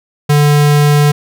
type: tone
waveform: square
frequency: 146.83 Hz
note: D3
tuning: in tune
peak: -7 dBFS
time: 0.29-1.12 s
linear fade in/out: 10 ms
effects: none